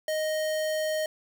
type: tone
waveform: square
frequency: 622.3 Hz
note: D#5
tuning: in tune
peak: -27 dBFS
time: 0.08-1.06 s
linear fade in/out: 2 ms
effects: 9-bit